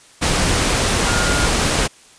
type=tone in noise; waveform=sine; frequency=1419 Hz; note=F6; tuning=27 cents sharp; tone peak=-22 dBFS; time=1.06-1.47 s; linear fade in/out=20 ms; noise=pink; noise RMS=-17 dBFS; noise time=0.21-1.88 s; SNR=-8 dB; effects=white hiss -47 dBFS RMS until 2.18 s + resampled to 22050 Hz